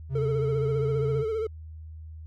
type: tone with pitch glide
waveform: triangle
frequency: 134 to 134.93 Hz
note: C3 to C#3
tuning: +42 to -46 cents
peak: -24 dBFS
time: 0.09-1.25 s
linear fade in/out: 50 ms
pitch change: +12 cents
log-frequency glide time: 0.45-0.81 s
type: tone with vibrato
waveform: triangle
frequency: 440 Hz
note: A4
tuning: in tune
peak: -24 dBFS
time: 0.15-1.47 s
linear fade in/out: 5 ms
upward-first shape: sine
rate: 15 Hz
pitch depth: 56 cents each way
effects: added 79 Hz sine -39 dBFS peak until 2.26 s